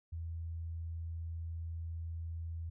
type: tone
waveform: sine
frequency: 82.7 Hz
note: E2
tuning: 6 cents sharp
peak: -38 dBFS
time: 0.12-2.7 s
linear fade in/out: 10 ms
effects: none